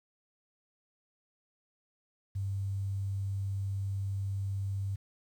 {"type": "tone with quantisation", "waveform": "sine", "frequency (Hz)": 98.1, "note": "G2", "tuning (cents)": 2, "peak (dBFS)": -31, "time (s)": [2.35, 4.96], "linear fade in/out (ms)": 10, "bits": 10, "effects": []}